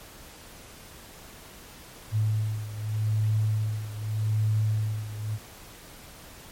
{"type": "beating tone pair", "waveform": "sine", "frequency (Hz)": [107.6, 108.43], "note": ["A2", "A2"], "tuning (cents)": [-38, -25], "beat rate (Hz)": 0.83, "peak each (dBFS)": [-25, -29], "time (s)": [2.11, 5.39], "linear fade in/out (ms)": 50, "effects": ["pink hiss -47 dBFS RMS until 6.51 s", "MP3 64 kbps"]}